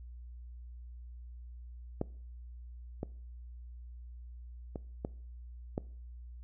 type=clicks; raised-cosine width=2 ms; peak=-18 / -22 / -25 / -21 / -19 dBFS; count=5; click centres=2.014 / 3.031 / 4.758 / 5.049 / 5.779 s; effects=noise-tail reverb RT60 0.5 s tail -22 dB re dry + added 60 Hz sine -45 dBFS peak until 6.43 s